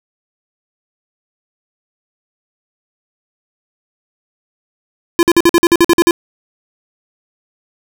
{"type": "tone bursts", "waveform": "square", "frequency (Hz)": 341.7, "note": "F4", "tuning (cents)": -38, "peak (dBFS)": -6, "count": 11, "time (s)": [5.19, 6.109], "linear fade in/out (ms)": 0, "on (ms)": 39, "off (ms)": 49, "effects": []}